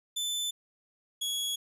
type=tone pair in turn; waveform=sawtooth; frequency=3520 / 3347 Hz; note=A7 / G#7; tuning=0 / +13 cents; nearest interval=minor second; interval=87 cents; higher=first; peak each=-27 dBFS; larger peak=neither; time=0.16-0.51 / 1.21-1.56 s; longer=neither; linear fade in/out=10 ms; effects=resampled to 32000 Hz